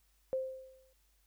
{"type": "tone with exponential decay", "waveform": "sine", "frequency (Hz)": 523.3, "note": "C5", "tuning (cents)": 0, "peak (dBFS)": -29, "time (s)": [0.33, 0.93], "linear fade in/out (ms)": 0, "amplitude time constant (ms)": 130, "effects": ["added 50 Hz sine -70 dBFS peak until 1.26 s", "white hiss -74 dBFS RMS until 1.26 s"]}